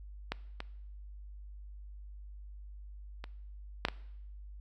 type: clicks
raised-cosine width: 0.3 ms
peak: -17 / -22 / -26 / -11 / -17 dBFS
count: 5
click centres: 0.32 / 0.604 / 3.241 / 3.851 / 3.885 s
effects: noise-tail reverb RT60 0.8 s tail -21 dB re dry + added 50 Hz sine -45 dBFS peak until 4.6 s